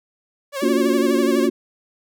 sawtooth tone with vibrato, 554.4 Hz, C#5, in tune, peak -20 dBFS, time 0.52-1.5 s, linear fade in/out 50 ms, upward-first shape sine, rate 12 Hz, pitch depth 73 cents each way
sine chord, Gb major seventh, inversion first, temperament equal with one note detuned, 233.1 / 282.4 / 349.2 / 370 Hz, Bb3 / Db4 / F4 / Gb4, 0 / +32 / 0 / 0 cents, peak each -21 dBFS, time 0.62-1.5 s, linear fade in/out 10 ms
effects none

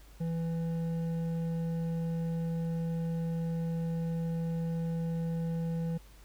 sine tone with hard clipping, 165.7 Hz, E3, 9 cents sharp, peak -32 dBFS, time 0.2-5.98 s, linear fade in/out 10 ms, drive 7 dB, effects added 50 Hz sine -52 dBFS peak until 6.24 s + pink hiss -60 dBFS RMS until 6.24 s

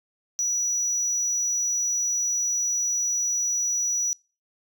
sine tone, 5870 Hz, F#8, 15 cents flat, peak -20 dBFS, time 0.39-4.13 s, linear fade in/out 0 ms, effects noise-tail reverb RT60 0.3 s tail -25 dB re dry + tanh soft clip ceiling -21 dBFS

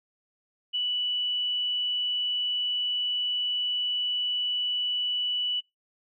sine tone, 2960 Hz, F#7, in tune, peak -25 dBFS, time 0.73-5.61 s, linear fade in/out 20 ms, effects noise-tail reverb RT60 0.2 s tail -25 dB re dry

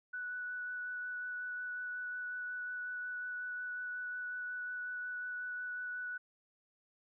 sine tone with vibrato, 1480 Hz, F#6, in tune, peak -38 dBFS, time 0.13-6.18 s, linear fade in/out 10 ms, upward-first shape sine, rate 5.5 Hz, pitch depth 10 cents each way, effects none

